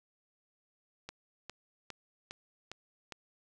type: click train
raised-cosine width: 0.2 ms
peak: -25 dBFS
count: 6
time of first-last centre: 1.09-3.123 s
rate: 2.46 Hz
effects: none